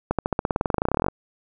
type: accelerating click train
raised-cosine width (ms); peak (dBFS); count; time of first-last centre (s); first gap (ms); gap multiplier
1; -7; 24; 0.11-1.084; 77; 0.94
effects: none